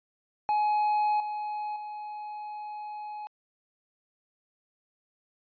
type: tone with level steps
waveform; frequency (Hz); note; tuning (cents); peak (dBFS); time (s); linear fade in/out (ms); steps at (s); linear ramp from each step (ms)
triangle; 842; G#5; +24; -21 / -29 / -34; 0.49-3.27; 0; 1.2 / 1.76; 2
effects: resampled to 11025 Hz